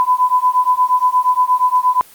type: beating tone pair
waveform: sine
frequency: 999 / 1007.5 Hz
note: B5 / B5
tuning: +20 / +34 cents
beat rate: 8.5 Hz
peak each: -14 dBFS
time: 0-2.01 s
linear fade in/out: 0 ms
effects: white hiss -43 dBFS RMS until 2.14 s + Opus 32 kbps